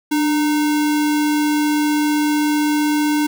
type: tone with sample-and-hold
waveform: sine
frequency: 297.4 Hz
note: D4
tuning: 22 cents sharp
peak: -14 dBFS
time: 0.11-3.27 s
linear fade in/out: 10 ms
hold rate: 1225 Hz
effects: none